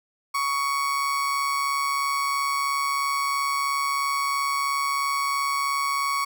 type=tone with amplitude modulation; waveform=35% pulse; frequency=1116 Hz; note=C#6; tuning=11 cents sharp; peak=-19 dBFS; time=0.34-6.25 s; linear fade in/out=10 ms; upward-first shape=sine; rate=143 Hz; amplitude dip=45%; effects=none